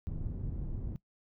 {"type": "low-pass noise", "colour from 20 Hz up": "pink", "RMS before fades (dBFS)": -37, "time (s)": [0.07, 0.96], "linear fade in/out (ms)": 0, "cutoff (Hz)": 170, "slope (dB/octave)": 12, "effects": ["noise-tail reverb RT60 0.1 s tail -20 dB re dry"]}